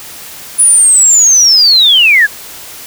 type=linear sweep; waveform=sine; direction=down; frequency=9956 to 1600 Hz; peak=-3 dBFS; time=0.58-2.27 s; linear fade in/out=20 ms; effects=white hiss -29 dBFS RMS until 2.86 s